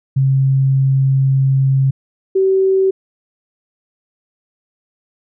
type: tone pair in turn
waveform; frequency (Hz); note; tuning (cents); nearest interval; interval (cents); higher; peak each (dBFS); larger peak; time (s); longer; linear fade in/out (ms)
sine; 134.6 / 382.7; C3 / G4; +49 / -42; octave + tritone; 1809; second; -10; neither; 0.16-1.91 / 2.35-2.91; first; 10
effects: none